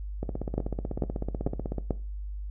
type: two click trains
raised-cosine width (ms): 2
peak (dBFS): -18 / -13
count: 26 / 4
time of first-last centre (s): 0.23-1.783 / 0.58-1.907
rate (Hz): 16.1 / 2.26
effects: noise-tail reverb RT60 0.3 s tail -17 dB re dry + added 50 Hz sine -33 dBFS peak until 2.5 s